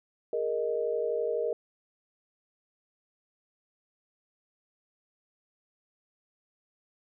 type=chord; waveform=sine; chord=Ab suspended second; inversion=none; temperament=just; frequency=415.3 / 467.2 / 623 Hz; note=Ab4 / Bb4 / Eb5; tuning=0 / +4 / +2 cents; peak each=-34 / -29 / -33 dBFS; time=0.33-1.53 s; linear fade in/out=2 ms; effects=none